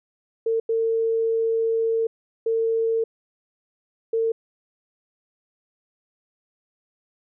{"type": "tone bursts at uneven times", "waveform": "sine", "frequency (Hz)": 452.5, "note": "A4", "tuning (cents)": 48, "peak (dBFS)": -19, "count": 4, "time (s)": [[0.46, 0.6], [0.69, 2.07], [2.46, 3.04], [4.13, 4.32]], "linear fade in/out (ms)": 5, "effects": []}